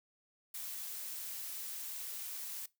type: noise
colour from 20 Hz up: blue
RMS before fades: -43 dBFS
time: 0.54-2.66 s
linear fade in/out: 5 ms
effects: noise-tail reverb RT60 0.2 s tail -20 dB re dry